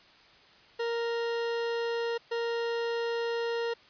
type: tone bursts at uneven times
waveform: 40% pulse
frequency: 466.2 Hz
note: A#4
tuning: in tune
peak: -28 dBFS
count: 2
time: 0.79-2.18 / 2.31-3.74 s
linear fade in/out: 10 ms
effects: white hiss -57 dBFS RMS until 3.89 s + resampled to 11025 Hz